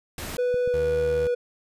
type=noise; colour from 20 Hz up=pink; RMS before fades=-34 dBFS; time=0.18-0.37 s; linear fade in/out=2 ms
type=clicks; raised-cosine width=5 ms; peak=-25 dBFS; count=4; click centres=0.234 / 0.347 / 0.543 / 0.676 s
type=tone with pitch glide; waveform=triangle; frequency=493.9 to 487.1 Hz; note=B4 to B4; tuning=0 to -24 cents; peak=-19 dBFS; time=0.38-1.35 s; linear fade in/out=10 ms; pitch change=-24 cents; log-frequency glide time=0.66-0.84 s
type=tone; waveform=30% pulse; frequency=77.78 Hz; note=D#2; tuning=in tune; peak=-29 dBFS; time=0.74-1.27 s; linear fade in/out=0 ms
effects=resampled to 32000 Hz